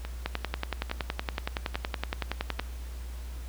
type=two click trains; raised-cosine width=0.3 ms; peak=-13 / -21 dBFS; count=26 / 4; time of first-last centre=0.26-2.596 / 0.05-2.592 s; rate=10.7 / 1.18 Hz; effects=added 60 Hz sine -36 dBFS peak until 3.48 s + pink hiss -51 dBFS RMS until 3.48 s